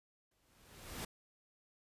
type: noise with exponential growth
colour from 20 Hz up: pink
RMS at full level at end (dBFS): -41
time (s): 0.31-1.05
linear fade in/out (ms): 5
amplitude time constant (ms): 160
effects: resampled to 32000 Hz